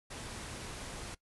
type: low-pass noise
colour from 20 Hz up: pink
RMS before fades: -44 dBFS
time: 0.1-1.15 s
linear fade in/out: 10 ms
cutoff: 11000 Hz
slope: 96 dB/octave
effects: noise-tail reverb RT60 0.1 s tail -20 dB re dry